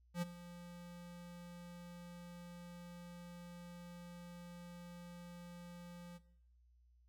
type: tone with ADSR envelope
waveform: square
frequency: 174.5 Hz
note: F3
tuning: 1 cent flat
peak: -35 dBFS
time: 0.14-6.19 s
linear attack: 80 ms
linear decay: 21 ms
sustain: -16 dB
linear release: 28 ms
effects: noise-tail reverb RT60 0.7 s tail -17 dB re dry + added 60 Hz sine -66 dBFS peak until 7.08 s